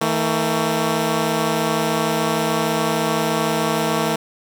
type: tone pair together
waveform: 10% pulse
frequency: 160.58 / 224.1 Hz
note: E3 / A3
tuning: -45 / +32 cents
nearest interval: tritone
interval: 577 cents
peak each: -13 / -12 dBFS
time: 0.01-4.16 s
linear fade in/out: 5 ms
effects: none